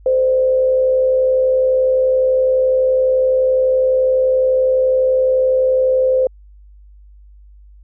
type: tone with frequency modulation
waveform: sine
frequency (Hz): 517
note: C5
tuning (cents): -21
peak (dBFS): -11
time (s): 0.06-6.27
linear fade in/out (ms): 2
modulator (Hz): 71.8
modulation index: 0.33
effects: added 50 Hz sine -40 dBFS peak until 7.83 s